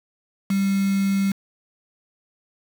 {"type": "tone with quantisation", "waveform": "sine", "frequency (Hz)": 196, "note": "G3", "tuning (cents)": 0, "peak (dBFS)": -18, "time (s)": [0.5, 1.32], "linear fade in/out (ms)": 5, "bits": 5, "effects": []}